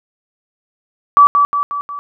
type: tone with echo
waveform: sine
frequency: 1151 Hz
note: D6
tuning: 35 cents flat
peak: -3 dBFS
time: 1.17-1.27 s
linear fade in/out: 0 ms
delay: 180 ms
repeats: 4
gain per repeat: -5 dB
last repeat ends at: 1.99 s
effects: none